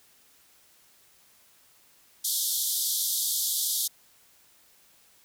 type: band-pass noise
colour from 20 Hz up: white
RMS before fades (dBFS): -28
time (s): 2.24-3.88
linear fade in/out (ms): 10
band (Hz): 3300 to 15000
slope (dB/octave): 96
effects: white hiss -60 dBFS RMS until 5.24 s